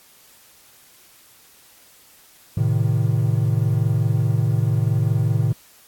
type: chord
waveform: triangle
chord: A diminished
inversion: none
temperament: equal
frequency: 110 / 130.81 / 155.56 Hz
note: A2 / C3 / Eb3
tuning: 0 / 0 / 0 cents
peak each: -17 / -20 / -21 dBFS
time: 2.57-5.53 s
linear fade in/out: 5 ms
effects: white hiss -51 dBFS RMS until 5.87 s + AAC 64 kbps